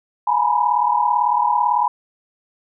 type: tone cluster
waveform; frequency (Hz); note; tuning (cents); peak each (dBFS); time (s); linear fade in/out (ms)
sine; 840 / 960 / 998; G#5 / B5 / B5; +19 / -49 / +18; -19; 0.27-1.88; 5
effects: none